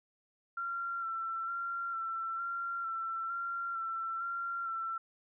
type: tone with vibrato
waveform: sine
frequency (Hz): 1360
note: F6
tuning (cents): -46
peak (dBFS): -34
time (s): 0.57-4.98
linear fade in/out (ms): 5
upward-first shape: square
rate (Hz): 1.1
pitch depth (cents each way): 22
effects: none